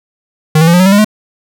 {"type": "tone with pitch steps", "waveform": "square", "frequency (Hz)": [155.56, 162.73, 170.23, 178.07, 186.28, 194.86, 203.8, 213.2], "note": ["D#3", "E3", "F3", "F3", "F#3", "G3", "G#3", "G#3"], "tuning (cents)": [0, -22, -44, 34, 12, -10, -32, 46], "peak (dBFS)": -5, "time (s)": [0.55, 1.046], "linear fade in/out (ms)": 5, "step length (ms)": 62, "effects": []}